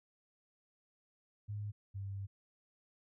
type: tone pair in turn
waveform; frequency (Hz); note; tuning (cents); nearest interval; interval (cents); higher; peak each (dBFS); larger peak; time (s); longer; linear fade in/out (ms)
sine; 103.83 / 98.46; G#2 / G2; 0 / +8; minor second; 92; first; -38 / -39; first; 1.48-1.72 / 1.94-2.27; second; 20
effects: none